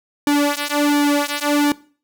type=tone with flanger; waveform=sawtooth; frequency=290.6 Hz; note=D4; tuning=18 cents flat; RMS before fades=-17 dBFS; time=0.27-1.72 s; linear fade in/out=2 ms; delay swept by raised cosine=1.5 to 3.6 ms; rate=1.4 Hz; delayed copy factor=-1; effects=noise-tail reverb RT60 0.4 s tail -20 dB re dry